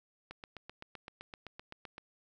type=click train; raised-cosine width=0.3 ms; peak=-29 dBFS; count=14; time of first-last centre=0.31-1.981 s; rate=7.78 Hz; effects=none